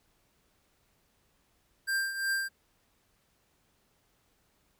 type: tone with tremolo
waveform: square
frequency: 1585 Hz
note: G6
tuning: 19 cents sharp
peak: -27 dBFS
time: 1.87-2.49 s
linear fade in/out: 20 ms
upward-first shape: triangle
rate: 2.8 Hz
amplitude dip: 70%
effects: pink hiss -71 dBFS RMS until 4.79 s